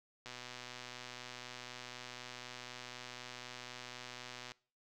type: click train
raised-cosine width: 0.2 ms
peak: -29 dBFS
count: 529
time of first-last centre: 0.26-4.518 s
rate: 124 Hz
effects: noise-tail reverb RT60 0.4 s tail -22 dB re dry